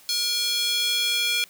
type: tone with high-pass filter sweep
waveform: square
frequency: 476.6 Hz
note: A#4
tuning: 38 cents sharp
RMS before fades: -24 dBFS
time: 0.09-1.44 s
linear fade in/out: 0 ms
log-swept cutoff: 4200 to 2800 Hz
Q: 3.1
effects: white hiss -52 dBFS RMS until 1.49 s + high-pass 80 Hz 12 dB/octave